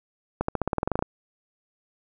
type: accelerating click train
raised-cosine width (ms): 1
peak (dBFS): -10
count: 13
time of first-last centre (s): 0.41-1.025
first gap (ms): 74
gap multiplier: 0.93
effects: none